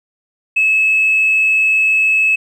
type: tone with tanh clipping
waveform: triangle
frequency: 2593 Hz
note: E7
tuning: 29 cents flat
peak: -10 dBFS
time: 0.56-2.36 s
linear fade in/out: 10 ms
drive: 4 dB
effects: none